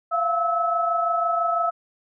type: tone cluster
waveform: sine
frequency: 682 / 708 / 1300 Hz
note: F5 / F5 / E6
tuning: -41 / +23 / -24 cents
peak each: -24 / -29 / -22 dBFS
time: 0.11-1.71 s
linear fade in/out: 20 ms
effects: none